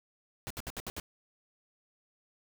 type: noise bursts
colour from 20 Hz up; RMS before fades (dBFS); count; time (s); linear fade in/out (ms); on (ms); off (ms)
pink; -39; 6; 0.47-0.999; 0; 34; 65
effects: none